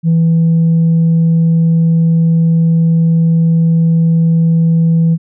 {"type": "tone", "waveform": "sine", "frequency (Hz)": 164.81, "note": "E3", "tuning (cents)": 0, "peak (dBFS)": -5, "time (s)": [0.03, 5.18], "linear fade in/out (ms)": 50, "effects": ["tanh soft clip ceiling -5 dBFS"]}